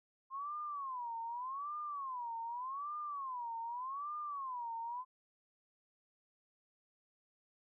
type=tone with vibrato; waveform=sine; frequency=1050 Hz; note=C6; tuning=6 cents sharp; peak=-39 dBFS; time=0.3-5.05 s; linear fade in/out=50 ms; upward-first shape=sine; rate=0.84 Hz; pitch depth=240 cents each way; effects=none